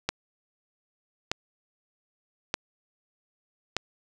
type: click train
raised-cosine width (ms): 0.2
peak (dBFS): -8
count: 4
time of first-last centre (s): 0.09-3.766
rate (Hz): 0.816
effects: none